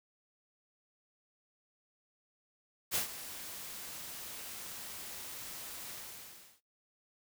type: noise with ADSR envelope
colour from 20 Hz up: white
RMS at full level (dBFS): -31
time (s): 2.91-6.61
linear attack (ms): 41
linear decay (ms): 120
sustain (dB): -14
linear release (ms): 690
effects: noise-tail reverb RT60 0.2 s tail -22 dB re dry